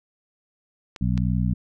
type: clicks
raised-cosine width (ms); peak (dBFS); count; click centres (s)
0.2; -19; 2; 0.962 / 1.177
type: harmonic tone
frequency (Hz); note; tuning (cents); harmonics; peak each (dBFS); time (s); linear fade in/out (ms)
61.74; B1; 0; 1 / 2 / 3 / 4; -25 / -24 / -24 / -32; 1.01-1.54; 5
effects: none